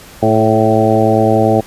harmonic tone with a mistuned harmonic, 110.4 Hz, A2, 6 cents sharp, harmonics 1 / 2 / 3 / 4 / 5 / 6 / 7, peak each -16 / -16 / -16 / -16 / -16 / -16 / -16 dBFS, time 0.22-1.61 s, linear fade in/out 10 ms, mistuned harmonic 4, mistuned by -29 cents, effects pink hiss -37 dBFS RMS until 1.66 s + resampled to 32000 Hz

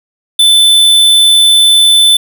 square tone, 3518 Hz, A7, 1 cent flat, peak -4 dBFS, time 0.39-2.17 s, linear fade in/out 5 ms, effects none

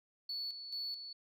sine tone with tremolo, 4435 Hz, C#8, in tune, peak -36 dBFS, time 0.29-1.13 s, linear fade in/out 5 ms, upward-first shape square, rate 2.3 Hz, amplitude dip 60%, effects tanh soft clip ceiling -34 dBFS

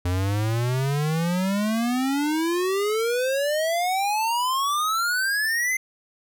square exponential sweep, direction up, 87.31 to 2085 Hz, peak -22 dBFS, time 0.05-5.77 s, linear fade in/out 5 ms, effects none

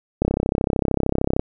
click train, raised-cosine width 2 ms, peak -5 dBFS, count 40, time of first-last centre 0.22-1.395 s, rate 33.2 Hz, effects none

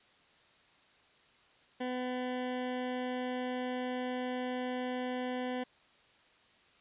20% pulse tone, 251.5 Hz, B3, 32 cents sharp, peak -29 dBFS, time 1.8-5.64 s, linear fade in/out 10 ms, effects white hiss -64 dBFS RMS until 6.8 s + resampled to 8000 Hz

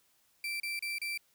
35% pulse tone bursts, 2342 Hz, D7, 5 cents flat, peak -32 dBFS, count 4, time 0.44-1.176 s, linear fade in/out 2 ms, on 160 ms, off 32 ms, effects white hiss -70 dBFS RMS until 1.34 s

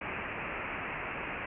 white low-pass noise, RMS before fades -38 dBFS, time 0.01-1.46 s, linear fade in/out 5 ms, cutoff 2700 Hz, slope 96 dB/octave, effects none

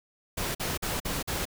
pink noise bursts, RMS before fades -31 dBFS, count 5, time 0.37-1.454 s, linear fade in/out 10 ms, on 180 ms, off 46 ms, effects none

